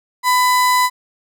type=tone; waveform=35% pulse; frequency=1000 Hz; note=B5; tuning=21 cents sharp; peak=-10 dBFS; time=0.23-0.9 s; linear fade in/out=50 ms; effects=none